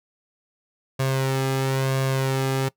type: tone with flanger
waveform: sawtooth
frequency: 133.5 Hz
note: C3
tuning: 35 cents sharp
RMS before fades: -23 dBFS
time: 0.99-2.69 s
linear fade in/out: 10 ms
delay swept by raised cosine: 1.8 to 2.41 ms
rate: 0.99 Hz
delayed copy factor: +0.6
effects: noise-tail reverb RT60 0.1 s tail -21 dB re dry